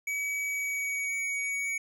square tone with pitch glide, 2275 to 2249 Hz, C#7 to C#7, +44 to +24 cents, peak -30 dBFS, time 0.07-1.78 s, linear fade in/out 5 ms, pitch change -20 cents, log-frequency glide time 0.45-1.19 s, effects low-pass 12000 Hz 12 dB/octave

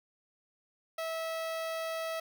sawtooth tone with notch filter, 650 Hz, E5, 24 cents flat, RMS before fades -36 dBFS, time 0.98-2.2 s, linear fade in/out 5 ms, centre 7500 Hz, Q 1.8, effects none

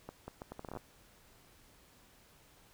accelerating click train, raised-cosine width 1 ms, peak -29 dBFS, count 12, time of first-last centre 0.09-0.772 s, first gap 190 ms, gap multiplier 0.73, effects pink hiss -63 dBFS RMS until 2.73 s

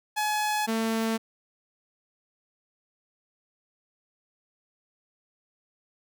sawtooth tone pair in turn, 847 / 224.3 Hz, G#5 / A3, +34 / +34 cents, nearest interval octave + major seventh, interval 2300 cents, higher first, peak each -21 dBFS, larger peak neither, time 0.16-0.67 / 0.67-1.18 s, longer neither, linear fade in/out 20 ms, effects none

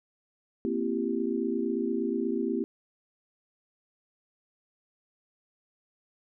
sine chord, C dominant seventh, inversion third, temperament equal with one note detuned, 233.1 / 261.6 / 335.8 / 392 Hz, Bb3 / C4 / E4 / G4, 0 / 0 / +32 / 0 cents, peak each -32 dBFS, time 0.65-2.64 s, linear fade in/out 0 ms, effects none

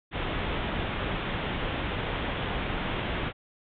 pink low-pass noise, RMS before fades -31 dBFS, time 0.11-3.33 s, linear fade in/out 50 ms, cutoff 3600 Hz, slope 96 dB/octave, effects none

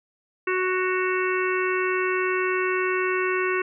harmonic tone with a mistuned harmonic, 370 Hz, F#4, in tune, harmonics 1 / 3 / 4 / 5 / 6 / 7, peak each -24 / -29 / -30 / -31 / -32 / -32 dBFS, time 0.47-3.62 s, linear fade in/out 5 ms, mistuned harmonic 7, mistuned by +58 cents, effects none

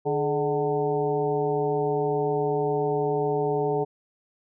harmonic tone with a mistuned harmonic, 149.4 Hz, D3, 30 cents sharp, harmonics 1 / 2 / 3 / 4 / 5 / 6, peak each -31 / -34 / -24 / -35 / -30 / -34 dBFS, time 0.05-3.85 s, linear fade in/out 20 ms, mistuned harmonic 3, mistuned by -87 cents, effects none

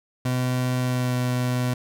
30% pulse tone with pitch glide, 126.4 to 124.88 Hz, B2 to B2, +41 to +20 cents, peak -19 dBFS, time 0.25-1.74 s, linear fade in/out 5 ms, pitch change -21 cents, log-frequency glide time 0.77-1.19 s, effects none

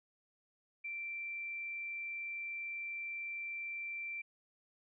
sine tone, 2349 Hz, D7, in tune, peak -39 dBFS, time 0.84-4.22 s, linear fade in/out 10 ms, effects none

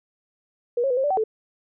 sine tone with pitch steps, 479.9 / 544 / 494.6 / 532 / 584 / 761 / 437.4 Hz, B4 / C#5 / B4 / C5 / D5 / F#5 / A4, -50 / -33 / +3 / +29 / -10 / +48 / -10 cents, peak -19 dBFS, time 0.77-1.239 s, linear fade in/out 5 ms, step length 67 ms, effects none

